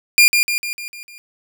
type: tone with echo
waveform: sawtooth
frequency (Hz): 2406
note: D7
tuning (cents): +41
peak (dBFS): -4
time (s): 0.18-0.28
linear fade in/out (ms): 0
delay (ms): 150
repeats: 6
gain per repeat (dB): -5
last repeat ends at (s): 1.18
effects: none